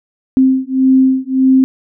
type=beating tone pair; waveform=sine; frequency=261.6 / 263.3 Hz; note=C4 / C4; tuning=0 / +11 cents; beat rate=1.7 Hz; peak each=-11 dBFS; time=0.37-1.64 s; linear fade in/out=0 ms; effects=none